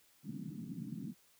pink band-pass noise, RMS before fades -44 dBFS, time 0.23-1.15 s, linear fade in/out 50 ms, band 140 to 280 Hz, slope 48 dB/octave, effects white hiss -68 dBFS RMS until 1.39 s

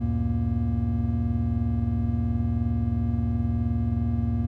triangle tone cluster, 73.2 / 92.3 / 115.2 / 234.7 Hz, D2 / F#2 / A#2 / A#3, -5 / -4 / -20 / +12 cents, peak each -26 dBFS, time 0-4.47 s, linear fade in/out 20 ms, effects none

